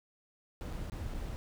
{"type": "noise with dropouts", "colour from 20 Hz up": "brown", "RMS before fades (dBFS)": -39, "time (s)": [0.61, 1.36], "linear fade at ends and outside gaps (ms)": 0, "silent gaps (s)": [[0.726, 0.732], [0.898, 0.92], [1.14, 1.144]], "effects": []}